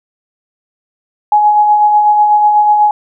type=tone with tremolo; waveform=sine; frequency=839 Hz; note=G#5; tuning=17 cents sharp; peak=-4 dBFS; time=1.32-2.91 s; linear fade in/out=2 ms; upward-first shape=sine; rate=8.1 Hz; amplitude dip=35%; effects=none